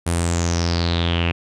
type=tone with low-pass filter sweep; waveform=sawtooth; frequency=85.2 Hz; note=F2; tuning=42 cents flat; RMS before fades=-20 dBFS; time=0.06-1.32 s; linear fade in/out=10 ms; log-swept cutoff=10000 to 2600 Hz; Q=6.5; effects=none